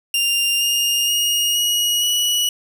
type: tone with pitch steps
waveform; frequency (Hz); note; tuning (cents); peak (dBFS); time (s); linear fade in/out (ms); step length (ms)
sawtooth; 2794 / 2828 / 2863 / 2898 / 2933; F7 / F7 / F7 / F#7 / F#7; 0 / +21 / +42 / -37 / -16; -13; 0.14-2.49; 2; 470
effects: none